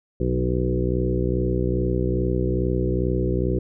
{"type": "harmonic tone with a mistuned harmonic", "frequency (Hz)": 62.4, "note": "B1", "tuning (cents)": 19, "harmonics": [1, 2, 3, 4, 5, 6, 7, 8], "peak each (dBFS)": [-25, -26, -28, -34, -29, -26, -34, -31], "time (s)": [0.2, 3.59], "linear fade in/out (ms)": 5, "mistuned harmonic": 3, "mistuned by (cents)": -26, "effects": []}